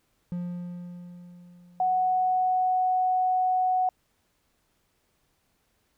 triangle tone with exponential decay, 176.1 Hz, F3, 15 cents sharp, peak -26 dBFS, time 0.32-2.76 s, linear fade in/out 0 ms, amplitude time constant 530 ms
sine tone, 740 Hz, F#5, in tune, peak -21 dBFS, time 1.8-3.89 s, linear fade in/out 2 ms
effects pink hiss -71 dBFS RMS until 5.97 s

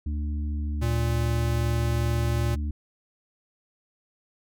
harmonic tone, 74 Hz, D2, 14 cents sharp, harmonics 1 / 3 / 4, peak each -26 / -38 / -41 dBFS, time 0.06-2.71 s, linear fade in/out 5 ms
square tone, 116.54 Hz, A#2, in tune, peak -25 dBFS, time 0.81-2.56 s, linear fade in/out 20 ms
effects none

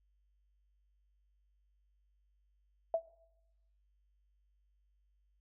sine tone with exponential decay, 659.3 Hz, E5, in tune, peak -25 dBFS, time 2.94-3.08 s, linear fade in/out 2 ms, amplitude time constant 30 ms, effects noise-tail reverb RT60 0.9 s tail -21 dB re dry + added 50 Hz sine -70 dBFS peak until 5.4 s

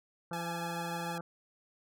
harmonic tone, 170 Hz, F3, 46 cents flat, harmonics 1 / 2 / 3 / 4 / 5 / 7 / 8 / 9, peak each -40 / -46 / -44 / -49 / -47 / -49 / -47 / -53 dBFS, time 0.31-1.21 s, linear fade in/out 2 ms
sawtooth tone with vibrato, 843 Hz, G#5, 26 cents sharp, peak -35 dBFS, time 0.33-1.18 s, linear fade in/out 2 ms, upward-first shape sine, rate 20 Hz, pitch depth 48 cents each way
effects none

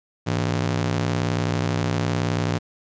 sawtooth ring-modulated tone, 131 Hz, C3, 2 cents sharp, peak -14 dBFS, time 0.26-2.59 s, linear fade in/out 20 ms, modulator 29.5 Hz, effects resampled to 16000 Hz + 9-bit

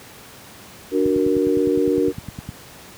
sine chord, D augmented, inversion none, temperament equal, 293.7 / 370 / 466.2 Hz, D4 / F#4 / A#4, 0 / 0 / 0 cents, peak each -20 dBFS, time 0.91-2.13 s, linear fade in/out 50 ms
click train, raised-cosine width 5 ms, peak -16 dBFS, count 15, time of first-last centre 1.06-2.49 s, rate 9.79 Hz
effects pink hiss -42 dBFS RMS until 2.97 s + high-pass 80 Hz 12 dB/octave

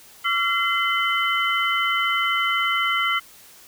sine tone cluster, 1149 / 1361 / 2057 / 3029 Hz, D6 / F6 / C7 / F#7, -38 / -45 / -30 / +40 cents, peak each -29 / -23 / -23 / -26 dBFS, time 0.24-3.2 s, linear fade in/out 20 ms, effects white hiss -48 dBFS RMS until 3.67 s

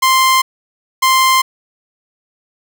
sawtooth tone pair in turn, 1047 / 1047 Hz, C6 / C6, +1 / +1 cents, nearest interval unison, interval 0 cents, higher neither, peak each -5 dBFS, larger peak neither, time 0.02-0.42 / 1.02-1.42 s, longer neither, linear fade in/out 10 ms, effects none

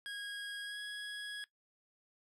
25% pulse tone with pitch glide, 1642 to 1665.9 Hz, G#6 to G#6, -20 to +5 cents, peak -37 dBFS, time 0.06-1.44 s, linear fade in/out 0 ms, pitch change +25 cents, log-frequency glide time 0.62-0.79 s, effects noise-tail reverb RT60 0.1 s tail -17 dB re dry + low-pass 9000 Hz 12 dB/octave

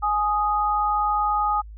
sine tone pair together, 837.1 / 1244.5 Hz, G#5 / D#6, +13 / 0 cents, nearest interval perfect fifth, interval 687 cents, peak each -22 / -22 dBFS, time 0.02-1.62 s, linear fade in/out 20 ms, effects added 53 Hz sine -37 dBFS peak until 1.77 s

